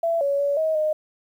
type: tone with pitch steps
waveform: sine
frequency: 669 / 562 / 568 / 634 / 616 Hz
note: E5 / C#5 / C#5 / D#5 / D#5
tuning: +25 / +24 / +42 / +32 / -17 cents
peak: -19 dBFS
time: 0.03-0.93 s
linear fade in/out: 5 ms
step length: 180 ms
effects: 9-bit